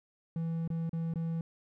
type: tone with dropouts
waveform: triangle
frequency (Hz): 164.81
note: E3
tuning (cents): 0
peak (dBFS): -29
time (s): 0.36-1.41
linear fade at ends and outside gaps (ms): 2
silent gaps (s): 0.677-0.702 / 0.894-0.931 / 1.138-1.157
effects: none